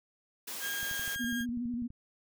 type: high-pass noise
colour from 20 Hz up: white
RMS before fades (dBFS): -40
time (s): 0.47-1.16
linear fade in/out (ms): 10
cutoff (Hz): 160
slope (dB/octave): 96
type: tone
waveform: 35% pulse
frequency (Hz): 1621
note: G#6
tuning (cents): -42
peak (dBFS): -33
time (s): 0.6-1.46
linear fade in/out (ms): 50
type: click train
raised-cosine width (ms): 5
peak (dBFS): -36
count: 14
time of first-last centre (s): 0.83-1.904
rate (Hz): 12.1
type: tone with vibrato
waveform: sine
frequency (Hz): 240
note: B3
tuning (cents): -49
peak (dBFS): -32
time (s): 1.19-1.88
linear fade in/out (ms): 20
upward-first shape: sine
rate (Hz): 12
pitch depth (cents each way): 57
effects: none